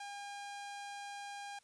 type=tone; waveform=sawtooth; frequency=808 Hz; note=G#5; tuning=48 cents flat; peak=-40 dBFS; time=0-1.59 s; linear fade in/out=5 ms; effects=white hiss -70 dBFS RMS until 1.63 s + resampled to 22050 Hz